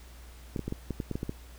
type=clicks; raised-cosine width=3 ms; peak=-19 dBFS; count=10; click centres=0.562 / 0.593 / 0.68 / 0.724 / 0.907 / 1.002 / 1.113 / 1.155 / 1.231 / 1.294 s; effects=added 60 Hz sine -47 dBFS peak until 1.58 s + pink hiss -55 dBFS RMS until 1.58 s